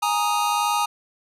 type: chord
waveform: square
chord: Ab suspended second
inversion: none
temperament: equal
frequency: 830.6 / 932.3 / 1244.5 Hz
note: Ab5 / Bb5 / Eb6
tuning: 0 / 0 / 0 cents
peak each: -25 dBFS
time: 0.02-0.86 s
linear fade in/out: 10 ms
effects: resampled to 32000 Hz